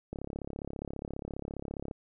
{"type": "click train", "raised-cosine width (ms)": 2, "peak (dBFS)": -24, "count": 63, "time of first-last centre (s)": [0.13, 1.912], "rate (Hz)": 34.8, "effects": []}